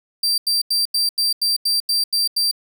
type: tone bursts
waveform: 40% pulse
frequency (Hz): 4699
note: D8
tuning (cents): 0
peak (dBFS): -15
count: 10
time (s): 0.23-2.513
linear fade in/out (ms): 5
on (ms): 150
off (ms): 87
effects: none